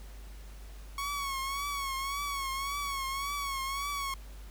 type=tone with vibrato; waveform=sawtooth; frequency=1108.7 Hz; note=C#6; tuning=in tune; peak=-29 dBFS; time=0.98-4.14 s; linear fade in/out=2 ms; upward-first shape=triangle; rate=1.8 Hz; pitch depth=69 cents each way; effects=added 50 Hz sine -44 dBFS peak until 4.5 s + pink hiss -56 dBFS RMS until 4.5 s